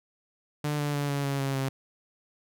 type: tone with pitch steps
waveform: sawtooth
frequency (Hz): 148.4 / 146.02 / 143.68 / 141.37 / 139.1 / 136.87 / 134.68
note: D3 / D3 / D3 / C#3 / C#3 / C#3 / C#3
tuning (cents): +18 / -10 / -38 / +34 / +6 / -22 / -50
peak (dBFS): -23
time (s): 0.64-1.69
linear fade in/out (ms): 5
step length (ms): 150
effects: none